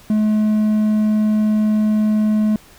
triangle tone, 213.9 Hz, A3, 49 cents flat, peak -11 dBFS, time 0.1-2.56 s, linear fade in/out 2 ms, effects pink hiss -46 dBFS RMS until 2.78 s

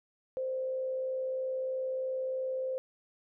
sine tone with frequency modulation, 520 Hz, C5, 11 cents flat, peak -31 dBFS, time 0.37-2.78 s, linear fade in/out 0 ms, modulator 63.1 Hz, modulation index 0.25, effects none

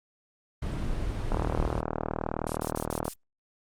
brown noise, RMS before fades -30 dBFS, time 0.62-1.81 s, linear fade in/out 5 ms
click train, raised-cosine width 1 ms, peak -14 dBFS, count 70, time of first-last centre 1.32-3.08 s, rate 39.2 Hz
violet noise bursts, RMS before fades -33 dBFS, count 5, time 2.47-3.136 s, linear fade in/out 0 ms, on 90 ms, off 54 ms
effects low-pass 9000 Hz 12 dB/octave + Opus 32 kbps

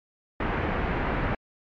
pink low-pass noise, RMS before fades -27 dBFS, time 0.4-1.35 s, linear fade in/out 5 ms, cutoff 2200 Hz, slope 24 dB/octave, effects MP3 64 kbps

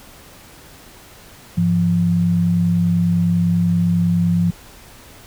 sine tone pair together, 102.7 / 172.72 Hz, G#2 / F3, -19 / -19 cents, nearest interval major sixth, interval 900 cents, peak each -21 / -14 dBFS, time 1.57-4.51 s, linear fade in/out 10 ms, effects pink hiss -43 dBFS RMS until 5.26 s

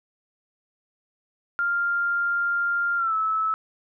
sine tone with pitch glide, 1396.9 to 1303.4 Hz, F6 to E6, 0 to -20 cents, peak -21 dBFS, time 1.59-3.54 s, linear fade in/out 0 ms, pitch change -120 cents, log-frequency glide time 2.97-3.14 s, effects none

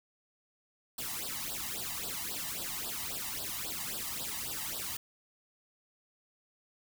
white noise with flanger, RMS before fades -38 dBFS, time 0.98-4.97 s, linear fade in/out 5 ms, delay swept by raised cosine 0.22 to 1.06 ms, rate 3.7 Hz, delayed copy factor +0.95, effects none

